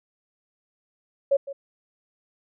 sine tone with echo, 554.4 Hz, C#5, in tune, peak -16 dBFS, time 1.31-1.37 s, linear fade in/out 10 ms, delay 160 ms, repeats 1, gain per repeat -15 dB, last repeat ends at 1.53 s, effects none

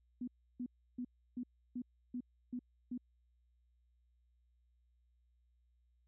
sine tone bursts, 246.9 Hz, B3, in tune, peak -38 dBFS, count 8, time 0.21-2.978 s, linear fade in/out 5 ms, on 66 ms, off 320 ms, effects added 60 Hz sine -70 dBFS peak until 6.07 s

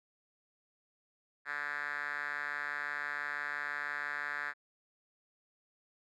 5% pulse tone with band-pass filter, 145.9 Hz, D3, 11 cents flat, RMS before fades -38 dBFS, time 1.45-4.54 s, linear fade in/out 50 ms, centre 1700 Hz, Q 4.7, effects none

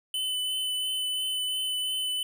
square tone with vibrato, 3019 Hz, F#7, 34 cents sharp, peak -28 dBFS, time 0.14-2.23 s, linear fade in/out 2 ms, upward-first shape triangle, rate 2.9 Hz, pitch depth 14 cents each way, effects 10-bit

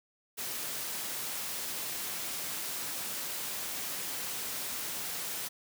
white high-pass noise, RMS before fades -37 dBFS, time 0.37-5.49 s, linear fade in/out 20 ms, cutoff 110 Hz, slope 12 dB/octave, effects none

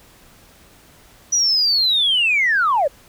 sine linear sweep, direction down, 5920 to 517 Hz, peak -13 dBFS, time 1.32-2.88 s, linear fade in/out 10 ms, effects tanh soft clip ceiling -9 dBFS + pink hiss -49 dBFS RMS until 3.08 s

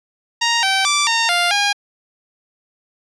10% pulse tone with pitch steps, 933 / 773 / 1169 / 918 / 700 / 813 Hz, A#5 / G5 / D6 / A#5 / F5 / G#5, +1 / -24 / -8 / -27 / +4 / -37 cents, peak -6 dBFS, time 0.41-1.73 s, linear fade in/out 10 ms, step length 220 ms, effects resampled to 22050 Hz

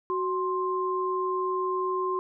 sine tone pair together, 371.7 / 1051.3 Hz, F#4 / C6, +8 / +8 cents, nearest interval octave + tritone, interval 1800 cents, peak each -28 dBFS, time 0.1-2.19 s, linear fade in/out 0 ms, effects none

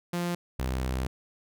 sawtooth tone pair in turn, 174.4 / 64.32 Hz, F3 / C2, -2 / -29 cents, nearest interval octave + perfect fourth, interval 1727 cents, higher first, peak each -24 dBFS, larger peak neither, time 0.13-0.35 / 0.59-1.07 s, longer second, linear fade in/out 5 ms, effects none

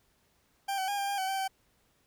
40% pulse tone with pitch steps, 790 / 759 / 810 / 796 / 803 / 759 / 775 / 769 Hz, G5 / F#5 / G#5 / G5 / G5 / F#5 / G5 / G5, +13 / +44 / -43 / +26 / +41 / +44 / -20 / -33 cents, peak -29 dBFS, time 0.68-1.48 s, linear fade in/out 10 ms, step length 100 ms, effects pink hiss -70 dBFS RMS until 2.06 s

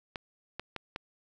clicks, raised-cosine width 0.3 ms, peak -20 dBFS, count 4, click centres 0.158 / 0.596 / 0.763 / 0.961 s, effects none

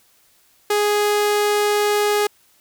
sawtooth tone, 415.3 Hz, G#4, in tune, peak -12 dBFS, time 0.7-2.27 s, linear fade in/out 5 ms, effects white hiss -57 dBFS RMS until 2.6 s

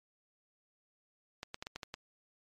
clicks, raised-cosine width 0.2 ms, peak -23 dBFS, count 7, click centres 1.431 / 1.544 / 1.625 / 1.669 / 1.76 / 1.832 / 1.941 s, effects MP3 64 kbps

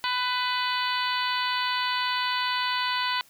harmonic tone, 498.6 Hz, B4, 16 cents sharp, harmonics 2 / 3 / 4 / 5 / 6 / 7 / 8 / 9, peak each -28 / -32 / -34 / -36 / -33 / -36 / -35 / -36 dBFS, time 0.04-3.21 s, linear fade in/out 0 ms, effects white hiss -57 dBFS RMS until 3.29 s

